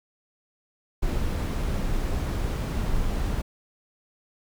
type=noise; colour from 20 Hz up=brown; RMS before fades=-26 dBFS; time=1.02-3.42 s; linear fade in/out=10 ms; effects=none